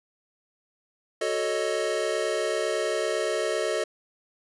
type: chord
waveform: square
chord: D# half-diminished seventh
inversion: first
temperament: equal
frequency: 370 / 440 / 554.4 / 622.3 Hz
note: F#4 / A4 / C#5 / D#5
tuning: 0 / 0 / 0 / 0 cents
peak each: -33 / -30 / -33 / -30 dBFS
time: 1.21-3.84 s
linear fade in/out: 5 ms
effects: resampled to 24000 Hz